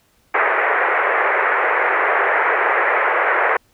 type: band-pass noise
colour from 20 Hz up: white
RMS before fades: -17 dBFS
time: 0.34-3.57 s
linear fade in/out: 5 ms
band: 390 to 2100 Hz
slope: 48 dB/octave
effects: pink hiss -59 dBFS RMS until 3.73 s